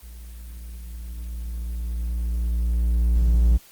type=tone with level ramp; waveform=triangle; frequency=58.27 Hz; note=A#1; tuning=in tune; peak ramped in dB=-36 to -11 dBFS; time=0.02-3.58 s; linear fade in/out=20 ms; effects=white hiss -51 dBFS RMS until 3.71 s + Opus 24 kbps